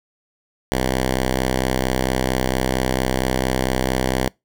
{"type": "tone", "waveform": "5% pulse", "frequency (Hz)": 64.4, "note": "C2", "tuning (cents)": -27, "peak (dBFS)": -7, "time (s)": [0.72, 4.28], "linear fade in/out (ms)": 0, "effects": ["noise-tail reverb RT60 0.2 s tail -25 dB re dry"]}